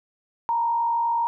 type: tone with frequency modulation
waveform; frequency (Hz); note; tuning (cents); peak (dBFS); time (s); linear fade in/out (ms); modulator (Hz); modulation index
sine; 932.3; A#5; 0; -20; 0.49-1.27; 0; 48; 0.42
effects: none